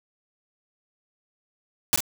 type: noise with echo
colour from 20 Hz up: white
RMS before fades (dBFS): -19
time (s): 1.93-1.96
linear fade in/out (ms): 0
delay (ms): 45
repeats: 1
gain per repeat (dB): -9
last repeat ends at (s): 2.005
effects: none